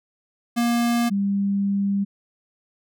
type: tone pair in turn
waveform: square / sine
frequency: 236.6 / 198.96 Hz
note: A#3 / G3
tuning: +26 / +26 cents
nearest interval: minor third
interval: 300 cents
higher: first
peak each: -19 / -19 dBFS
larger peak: neither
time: 0.56-1.1 / 1.1-2.05 s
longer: second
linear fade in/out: 20 ms
effects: none